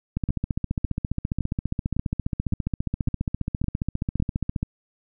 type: two click trains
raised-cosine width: 5 ms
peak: -12 / -13 dBFS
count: 67 / 8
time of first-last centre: 0.17-4.629 / 0.29-4.201 s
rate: 14.8 / 1.79 Hz
effects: none